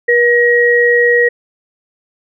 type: tone pair together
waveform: sine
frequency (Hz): 480 / 1895.8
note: B4 / A#6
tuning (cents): -49 / +29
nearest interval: 2 octaves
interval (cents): 2378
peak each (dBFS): -10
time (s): 0.08-1.29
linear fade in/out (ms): 10
effects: none